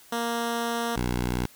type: tone pair in turn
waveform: 10% pulse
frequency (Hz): 233.7 / 60.92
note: A#3 / B1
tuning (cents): +5 / -23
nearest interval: octave + major seventh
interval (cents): 2328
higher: first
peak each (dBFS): -18 / -17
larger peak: second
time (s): 0.12-0.96 / 0.96-1.46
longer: first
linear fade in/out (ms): 5
effects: white hiss -53 dBFS RMS until 1.55 s